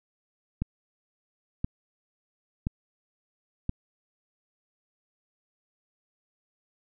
click train, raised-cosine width 5 ms, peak -15 dBFS, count 4, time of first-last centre 0.62-3.694 s, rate 0.976 Hz, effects none

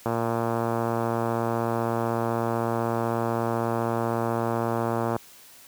click train, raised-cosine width 1 ms, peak -12 dBFS, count 593, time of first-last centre 0.06-5.163 s, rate 116 Hz, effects white hiss -50 dBFS RMS until 5.67 s + high-pass 60 Hz 12 dB/octave

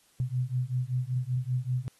sine beating tone pair, 123.8 / 129 Hz, B2 / C3, +5 / -24 cents, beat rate 5.2 Hz, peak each -30 dBFS, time 0.2-1.88 s, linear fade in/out 0 ms, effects white hiss -64 dBFS RMS until 1.99 s + AAC 32 kbps

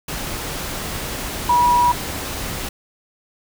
sine tone in noise, 969 Hz, B5, 33 cents flat, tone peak -12 dBFS, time 1.49-1.92 s, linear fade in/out 5 ms, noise pink, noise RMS -27 dBFS, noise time 0.08-2.69 s, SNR +12 dB, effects none

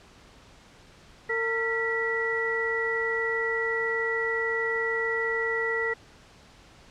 harmonic tone with a mistuned harmonic, 454.6 Hz, A#4, 43 cents flat, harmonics 1 / 2 / 3 / 4, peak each -29 / -38 / -36 / -27 dBFS, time 1.29-5.94 s, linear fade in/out 10 ms, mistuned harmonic 4, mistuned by +120 cents, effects pink hiss -53 dBFS RMS until 6.9 s + low-pass 6000 Hz 12 dB/octave

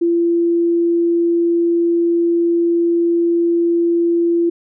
sine tone, 340.4 Hz, F4, 44 cents flat, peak -12 dBFS, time 0.01-4.5 s, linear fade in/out 10 ms, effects none

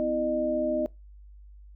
sine tone cluster, 252.7 / 326.9 / 610 Hz, B3 / E4 / D#5, +40 / -14 / -34 cents, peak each -31 / -31 / -26 dBFS, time 0-0.86 s, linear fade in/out 0 ms, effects noise-tail reverb RT60 0.2 s tail -22 dB re dry + added 50 Hz sine -46 dBFS peak until 1.75 s

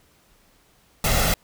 pink noise with comb filter, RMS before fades -20 dBFS, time 1.04-1.34 s, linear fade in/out 2 ms, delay 1.5 ms, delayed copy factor +0.6, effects pink hiss -59 dBFS RMS until 1.43 s

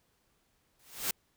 white noise with exponential growth, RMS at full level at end -28 dBFS, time 0.79-1.11 s, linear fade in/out 5 ms, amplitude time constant 68 ms, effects pink hiss -73 dBFS RMS until 1.36 s

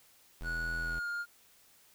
square tone, 41.2 Hz, E1, in tune, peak -39 dBFS, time 0.41-0.99 s, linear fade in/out 0 ms
triangle tone with pitch glide, 1465 to 1411.8 Hz, F#6 to F6, -18 to +18 cents, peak -32 dBFS, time 0.43-1.26 s, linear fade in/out 50 ms, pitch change -64 cents, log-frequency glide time 0.79-1.08 s
effects white hiss -63 dBFS RMS until 1.94 s

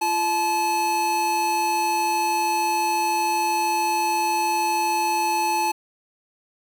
square tone pair together, 343.7 / 863.3 Hz, F4 / A5, -28 / -33 cents, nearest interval octave + major third, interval 1595 cents, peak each -31 / -21 dBFS, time 0.01-5.72 s, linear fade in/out 10 ms, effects none

